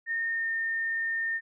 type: tone with pitch glide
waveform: sine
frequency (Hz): 1831 to 1819.4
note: A#6 to A#6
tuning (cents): -32 to -43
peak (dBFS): -27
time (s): 0.06-1.41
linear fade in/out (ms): 50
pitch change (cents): -11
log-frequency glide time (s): 0.31-0.5
effects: none